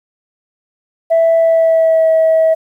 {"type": "tone with pitch glide", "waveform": "sine", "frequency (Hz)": [659.3, 644.2], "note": ["E5", "E5"], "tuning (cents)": [0, -40], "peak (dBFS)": -6, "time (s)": [1.1, 2.55], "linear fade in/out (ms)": 20, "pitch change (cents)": -40, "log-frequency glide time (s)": [1.38, 2.1], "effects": ["tanh soft clip ceiling -5 dBFS", "8-bit"]}